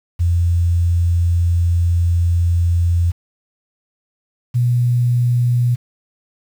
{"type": "tone pair in turn", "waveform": "sine", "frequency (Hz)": [86, 121.62], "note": ["F2", "B2"], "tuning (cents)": [-26, -26], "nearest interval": "tritone", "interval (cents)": 600, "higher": "second", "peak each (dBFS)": -12, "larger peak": "neither", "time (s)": [[0.19, 3.12], [4.54, 5.76]], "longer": "first", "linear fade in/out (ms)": 20, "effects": ["7-bit"]}